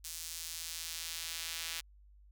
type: tone with high-pass filter sweep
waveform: sawtooth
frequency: 164.81 Hz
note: E3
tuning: in tune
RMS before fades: -42 dBFS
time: 0.04-1.81 s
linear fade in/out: 10 ms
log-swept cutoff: 6100 to 2900 Hz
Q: 0.89
effects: added 50 Hz sine -57 dBFS peak until 2.31 s